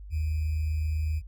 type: tone with sample-and-hold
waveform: sine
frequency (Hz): 77.78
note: D#2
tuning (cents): 0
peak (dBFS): -25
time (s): 0.1-1.22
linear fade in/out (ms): 50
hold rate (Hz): 2450
effects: added 50 Hz sine -40 dBFS peak until 1.27 s + Opus 48 kbps